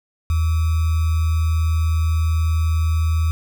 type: tone with sample-and-hold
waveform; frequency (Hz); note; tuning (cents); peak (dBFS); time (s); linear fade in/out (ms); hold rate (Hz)
sine; 80.6; E2; -38; -15; 0.3-3.31; 0; 1225
effects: none